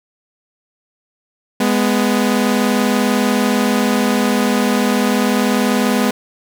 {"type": "tone pair together", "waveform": "sawtooth", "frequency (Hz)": [207.7, 248], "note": ["G#3", "B3"], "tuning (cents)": [0, 7], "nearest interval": "minor third", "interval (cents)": 307, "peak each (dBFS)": -12, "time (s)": [1.6, 6.11], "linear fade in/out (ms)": 5, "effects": []}